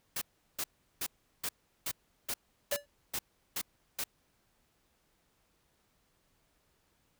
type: noise bursts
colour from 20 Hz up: white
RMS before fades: -35 dBFS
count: 10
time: 0.16-4.04 s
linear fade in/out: 5 ms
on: 55 ms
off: 370 ms
type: tone with exponential decay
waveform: square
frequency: 577 Hz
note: D5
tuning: 31 cents flat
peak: -28 dBFS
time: 2.72-2.86 s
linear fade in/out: 5 ms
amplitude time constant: 29 ms
effects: pink hiss -73 dBFS RMS until 7.19 s